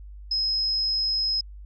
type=tone; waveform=sine; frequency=5120 Hz; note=D#8; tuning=49 cents sharp; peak=-22 dBFS; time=0.31-1.41 s; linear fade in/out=5 ms; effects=added 50 Hz sine -39 dBFS peak until 1.65 s